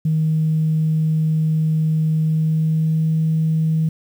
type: tone with pitch glide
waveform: sine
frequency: 157.3 to 159.04 Hz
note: D#3 to D#3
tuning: +19 to +38 cents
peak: -14 dBFS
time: 0.05-3.89 s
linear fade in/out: 5 ms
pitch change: +19 cents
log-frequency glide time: 2.2-3.12 s
effects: tanh soft clip ceiling -10 dBFS + 8-bit